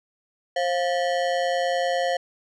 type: ring-modulated tone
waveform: square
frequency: 617 Hz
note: D#5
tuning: 15 cents flat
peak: -19 dBFS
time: 0.56-2.17 s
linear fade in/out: 5 ms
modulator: 85.1 Hz
effects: low-pass 5000 Hz 12 dB/octave